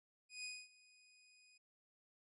20% pulse tone with ADSR envelope, 2489 Hz, D#7, in tune, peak -39 dBFS, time 0.29-1.58 s, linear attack 150 ms, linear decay 240 ms, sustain -22 dB, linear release 9 ms, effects resampled to 24000 Hz

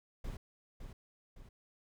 brown noise with echo, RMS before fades -41 dBFS, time 0.24-0.37 s, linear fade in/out 5 ms, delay 560 ms, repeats 2, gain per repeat -6 dB, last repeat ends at 1.49 s, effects none

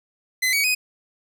sawtooth tone with pitch steps, 2033 / 2256 / 2503 Hz, B6 / C#7 / D#7, +50 / +30 / +10 cents, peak -15 dBFS, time 0.42-0.75 s, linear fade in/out 10 ms, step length 110 ms, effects none

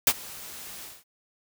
white noise with ADSR envelope, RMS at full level -17 dBFS, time 0.07-1.04 s, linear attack 3 ms, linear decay 53 ms, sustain -24 dB, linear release 210 ms, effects none

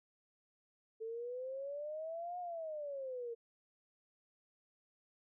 sine exponential two-way sweep, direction up then down, 440.4 to 723 to 458.4 Hz, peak -40 dBFS, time 1-3.35 s, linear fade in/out 20 ms, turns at 2.39 s, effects none

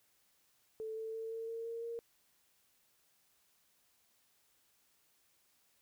sine tone with pitch steps, 440 / 444.1 / 448.2 / 452.4 / 456.6 / 460.8 / 465.1 Hz, A4 / A4 / A4 / A4 / A#4 / A#4 / A#4, 0 / +16 / +32 / +48 / -36 / -20 / -4 cents, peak -39 dBFS, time 0.8-1.99 s, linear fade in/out 0 ms, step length 170 ms, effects white hiss -73 dBFS RMS until 5.81 s

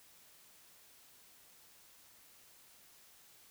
silence, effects white hiss -62 dBFS RMS until 3.5 s

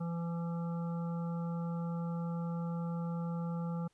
harmonic tone, 169.1 Hz, E3, 44 cents sharp, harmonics 1 / 3 / 5 / 7 / 8, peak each -34 / -46 / -49 / -52 / -54 dBFS, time 0-3.88 s, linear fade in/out 10 ms, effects pink hiss -75 dBFS RMS until 3.93 s + resampled to 24000 Hz

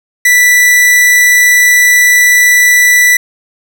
45% pulse tone, 1971 Hz, B6, 4 cents flat, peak -4 dBFS, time 0.25-3.17 s, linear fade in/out 5 ms, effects none

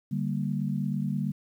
sine chord, G minor, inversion second, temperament equal, 146.83 / 196 / 233.1 Hz, D3 / G3 / Bb3, 0 / 0 / 0 cents, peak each -30 / -30 / -33 dBFS, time 0.11-1.32 s, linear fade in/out 10 ms, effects 10-bit

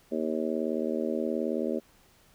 harmonic tone, 78.8 Hz, D#2, 23 cents sharp, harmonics 3 / 4 / 5 / 6 / 7 / 8, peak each -32 / -34 / -33 / -38 / -34 / -39 dBFS, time 0.11-1.8 s, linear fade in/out 20 ms, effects pink hiss -61 dBFS RMS until 2.34 s

